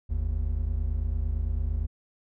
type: tone pair together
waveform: triangle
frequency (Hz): 48.67 / 77.6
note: G1 / D#2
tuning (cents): -12 / -4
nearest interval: minor sixth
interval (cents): 808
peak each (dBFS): -26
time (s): 0.09-1.87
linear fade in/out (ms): 20
effects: none